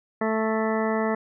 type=harmonic tone; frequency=220 Hz; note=A3; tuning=in tune; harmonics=1 / 2 / 3 / 4 / 5 / 6 / 8 / 9; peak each=-26 / -27 / -29 / -32 / -34 / -35 / -35 / -37 dBFS; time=0.21-1.15 s; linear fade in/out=5 ms; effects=none